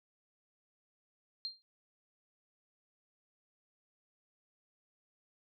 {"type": "tone with exponential decay", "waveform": "sine", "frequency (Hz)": 4187, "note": "C8", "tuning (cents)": 0, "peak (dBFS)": -33, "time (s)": [1.45, 1.62], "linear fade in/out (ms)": 0, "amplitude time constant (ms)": 35, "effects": []}